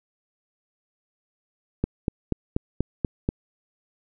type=click train; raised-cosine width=3 ms; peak=-9 dBFS; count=7; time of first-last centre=1.84-3.289 s; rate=4.14 Hz; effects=none